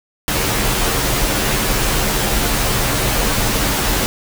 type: noise with comb filter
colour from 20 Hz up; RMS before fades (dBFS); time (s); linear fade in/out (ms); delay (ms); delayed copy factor
pink; -17; 0.28-4.06; 0; 12; -0.75
effects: none